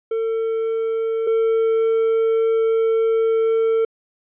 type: tone pair in turn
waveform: triangle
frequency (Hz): 449.7 / 449.7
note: A4 / A4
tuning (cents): +38 / +38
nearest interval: unison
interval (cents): 0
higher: neither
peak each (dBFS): -17 / -13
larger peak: second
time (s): 0.11-1.27 / 1.27-3.85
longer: second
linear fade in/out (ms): 5
effects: resampled to 8000 Hz

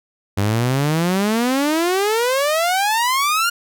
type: exponential sweep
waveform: sawtooth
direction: up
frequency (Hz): 96.7 to 1433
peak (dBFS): -12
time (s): 0.37-3.5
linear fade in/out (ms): 10
effects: none

